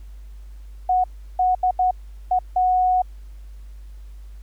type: tone bursts at uneven times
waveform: sine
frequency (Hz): 735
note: F#5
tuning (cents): -12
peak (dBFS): -15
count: 6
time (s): 0.89-1.04 / 1.39-1.55 / 1.63-1.71 / 1.79-1.91 / 2.31-2.39 / 2.56-3.02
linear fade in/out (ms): 5
effects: added 50 Hz sine -36 dBFS peak until 4.42 s + pink hiss -60 dBFS RMS until 4.42 s